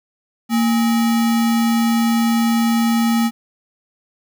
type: tone with sample-and-hold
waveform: sine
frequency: 230 Hz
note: A#3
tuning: 23 cents flat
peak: -13 dBFS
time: 0.49-3.31 s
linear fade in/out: 50 ms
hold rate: 1050 Hz
effects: none